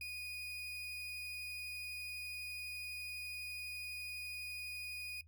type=tone; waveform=35% pulse; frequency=2472 Hz; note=D#7; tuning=12 cents flat; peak=-40 dBFS; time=0.01-5.21 s; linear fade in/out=2 ms; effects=noise-tail reverb RT60 0.1 s tail -20 dB re dry + added 81 Hz sine -59 dBFS peak until 5.27 s